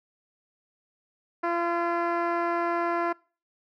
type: tone with low-pass filter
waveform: 10% pulse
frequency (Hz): 342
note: F4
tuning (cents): -36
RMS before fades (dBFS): -27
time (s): 1.43-3.13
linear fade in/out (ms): 10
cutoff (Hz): 1400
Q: 0.89
effects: noise-tail reverb RT60 0.4 s tail -25 dB re dry